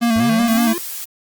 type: tone with vibrato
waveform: square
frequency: 230 Hz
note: A#3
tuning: 23 cents flat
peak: -14 dBFS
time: 0.01-0.74 s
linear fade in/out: 20 ms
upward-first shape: square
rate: 5.3 Hz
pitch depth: 38 cents each way
type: linear sweep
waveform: square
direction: up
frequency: 90.9 to 357.2 Hz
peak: -24 dBFS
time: 0.16-0.78 s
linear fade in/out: 0 ms
type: noise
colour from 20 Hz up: blue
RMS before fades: -28 dBFS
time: 0.47-1.05 s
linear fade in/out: 10 ms
effects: Opus 24 kbps